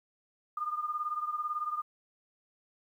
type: beating tone pair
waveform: sine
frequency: 1211 / 1229 Hz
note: D#6 / D#6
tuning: -47 / -22 cents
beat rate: 18 Hz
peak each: -33 / -37 dBFS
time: 0.57-1.82 s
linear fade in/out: 5 ms
effects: 11-bit